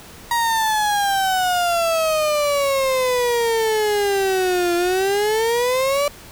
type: exponential two-way sweep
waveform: 35% pulse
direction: down then up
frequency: 950 to 344.8 to 584 Hz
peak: -15 dBFS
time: 0.31-6.08 s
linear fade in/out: 2 ms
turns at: 4.75 s
effects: pink hiss -41 dBFS RMS until 6.31 s